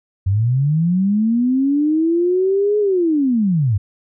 sine linear two-way sweep, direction up then down, 91.5 to 423.2 to 91.5 Hz, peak -13 dBFS, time 0.26-3.78 s, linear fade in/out 10 ms, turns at 2.79 s, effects none

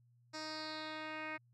10% pulse tone with low-pass filter sweep, 311.1 Hz, D#4, in tune, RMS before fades -44 dBFS, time 0.33-1.38 s, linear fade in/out 20 ms, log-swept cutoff 5900 to 2300 Hz, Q 4.2, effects added 120 Hz sine -66 dBFS peak until 1.53 s

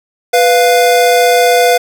square tone pair together, 493.9 / 698.5 Hz, B4 / F5, 0 / 0 cents, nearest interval tritone, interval 600 cents, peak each -10 dBFS, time 0.33-1.78 s, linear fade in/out 10 ms, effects none

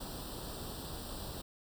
pink noise with comb filter, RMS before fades -43 dBFS, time 0-1.42 s, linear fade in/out 10 ms, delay 0.23 ms, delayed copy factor +0.85, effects none

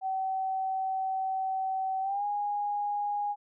sine tone with pitch glide, 763 to 822.5 Hz, G5 to G#5, -47 to -17 cents, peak -28 dBFS, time 0.01-3.36 s, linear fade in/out 50 ms, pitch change +130 cents, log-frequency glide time 2.01-2.24 s, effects none

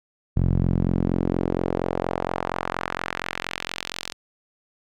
sawtooth tone with band-pass filter sweep, 44.26 Hz, F1, 24 cents sharp, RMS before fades -25 dBFS, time 0.36-4.13 s, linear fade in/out 10 ms, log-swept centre 120 to 4500 Hz, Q 1.2, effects none

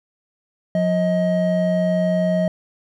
triangle tone pair together, 179 / 630 Hz, F3 / D#5, +43 / +21 cents, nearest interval octave + minor seventh, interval 2178 cents, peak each -17 dBFS, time 0.75-2.48 s, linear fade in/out 2 ms, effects none

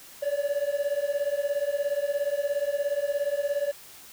triangle beating tone pair, 564 / 581 Hz, C#5 / D5, +30 / -19 cents, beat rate 17 Hz, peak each -26 dBFS, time 0.22-3.72 s, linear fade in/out 10 ms, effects white hiss -48 dBFS RMS until 4.12 s

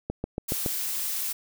click train, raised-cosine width 2 ms, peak -15 dBFS, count 5, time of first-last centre 0.1-0.662 s, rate 7.12 Hz
blue noise, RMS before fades -30 dBFS, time 0.48-1.33 s, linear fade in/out 10 ms
effects none

